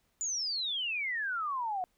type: exponential sweep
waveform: sine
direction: down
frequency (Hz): 7100 to 710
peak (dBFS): -31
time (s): 0.21-1.84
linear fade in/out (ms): 0
effects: pink hiss -74 dBFS RMS until 1.97 s